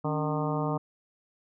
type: harmonic tone with a mistuned harmonic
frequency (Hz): 152.6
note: D#3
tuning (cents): -33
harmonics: 1 / 2 / 3 / 4 / 5 / 6 / 7 / 8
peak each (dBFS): -30 / -33 / -35 / -36 / -37 / -38 / -38 / -39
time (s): 0.04-0.78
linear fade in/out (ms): 10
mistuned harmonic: 2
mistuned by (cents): -110
effects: none